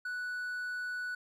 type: tone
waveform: triangle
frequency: 1480 Hz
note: F#6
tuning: in tune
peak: -33 dBFS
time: 0.05-1.15 s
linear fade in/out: 5 ms
effects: none